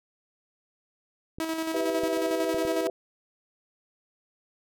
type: clicks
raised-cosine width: 3 ms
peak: -27 dBFS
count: 4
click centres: 1.385 / 2.035 / 2.545 / 2.651 s
type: tone with tremolo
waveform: sawtooth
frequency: 322.9 Hz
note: E4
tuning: 36 cents flat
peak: -23 dBFS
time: 1.4-2.87 s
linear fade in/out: 0 ms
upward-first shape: square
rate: 11 Hz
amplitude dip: 40%
type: chord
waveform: sine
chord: E minor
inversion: first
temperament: equal with one note detuned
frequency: 388.6 / 493.9 / 659.3 Hz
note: G4 / B4 / E5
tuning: -15 / 0 / 0 cents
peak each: -31 dBFS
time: 1.74-2.9 s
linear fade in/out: 2 ms
effects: none